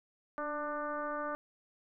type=tone with frequency modulation; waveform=sine; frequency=890 Hz; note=A5; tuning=20 cents sharp; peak=-34 dBFS; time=0.38-1.35 s; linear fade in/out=0 ms; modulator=299 Hz; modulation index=1.9; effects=none